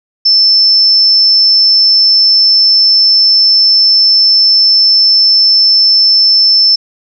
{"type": "tone", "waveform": "sine", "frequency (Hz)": 5300, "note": "E8", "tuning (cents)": 9, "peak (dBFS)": -4, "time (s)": [0.25, 6.76], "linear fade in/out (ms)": 10, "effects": []}